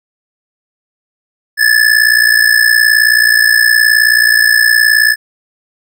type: ring-modulated tone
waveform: square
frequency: 1728 Hz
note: A6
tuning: 32 cents flat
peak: -4 dBFS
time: 1.57-5.16 s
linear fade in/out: 50 ms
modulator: 29.5 Hz
effects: none